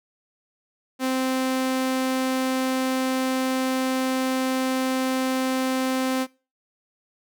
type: tone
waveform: sawtooth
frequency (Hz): 260.3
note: C4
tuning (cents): -9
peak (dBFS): -18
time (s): 0.99-6.27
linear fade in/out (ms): 50
effects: noise-tail reverb RT60 0.3 s tail -20 dB re dry